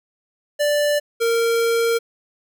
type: tone pair in turn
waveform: square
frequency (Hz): 587.3 / 462.2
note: D5 / A#4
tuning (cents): 0 / -15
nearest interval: major third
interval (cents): 415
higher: first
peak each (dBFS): -17 / -17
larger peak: neither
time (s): 0.59-1 / 1.2-1.99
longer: second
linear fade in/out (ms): 20
effects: none